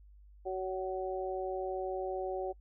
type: harmonic tone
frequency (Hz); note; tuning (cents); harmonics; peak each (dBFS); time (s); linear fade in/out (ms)
187.6; F#3; +24; 2 / 3 / 4; -36 / -39 / -39; 0.45-2.53; 20
effects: noise-tail reverb RT60 0.1 s tail -24 dB re dry + added 50 Hz sine -54 dBFS peak until 2.6 s